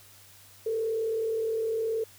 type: tone with frequency modulation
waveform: sine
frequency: 447.6 Hz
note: A4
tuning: 30 cents sharp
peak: -26 dBFS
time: 0.66-2.04 s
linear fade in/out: 5 ms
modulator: 39.2 Hz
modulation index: 0.45
effects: added 98 Hz sine -60 dBFS peak until 2.18 s + white hiss -54 dBFS RMS until 2.18 s